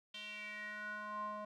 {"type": "tone with band-pass filter sweep", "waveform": "square", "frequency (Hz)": 210.3, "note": "G#3", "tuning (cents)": 22, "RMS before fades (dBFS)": -45, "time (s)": [0.14, 1.45], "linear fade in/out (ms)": 5, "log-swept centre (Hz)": [3200, 830], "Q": 5.6, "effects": []}